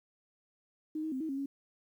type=tone with pitch steps; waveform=sine; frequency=309.9 / 315.9 / 260.9 / 317.9 / 271.8 / 277 Hz; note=D#4 / D#4 / C4 / D#4 / C#4 / C#4; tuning=-7 / +26 / -5 / +37 / -34 / -1 cents; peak=-33 dBFS; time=0.95-1.46 s; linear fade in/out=5 ms; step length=85 ms; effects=11-bit